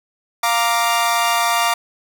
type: chord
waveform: sawtooth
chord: Bb major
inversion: second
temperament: equal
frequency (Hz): 698.5 / 932.3 / 1174.7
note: F5 / Bb5 / D6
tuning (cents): 0 / 0 / 0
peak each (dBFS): -16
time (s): 0.43-1.74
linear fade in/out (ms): 5
effects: none